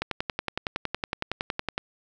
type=click train; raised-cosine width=0.3 ms; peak=-11 dBFS; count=20; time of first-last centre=0.02-1.779 s; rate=10.8 Hz; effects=none